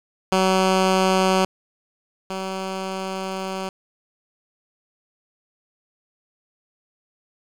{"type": "tone pair in turn", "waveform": "10% pulse", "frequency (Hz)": [188.5, 190.14], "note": ["F#3", "F#3"], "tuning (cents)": [32, 47], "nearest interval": "unison", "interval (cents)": 15, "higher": "second", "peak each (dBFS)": [-8, -18], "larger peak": "first", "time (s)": [[0.32, 1.45], [2.3, 3.69]], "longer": "second", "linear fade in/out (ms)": 2, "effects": ["low-pass 8000 Hz 12 dB/octave", "7-bit"]}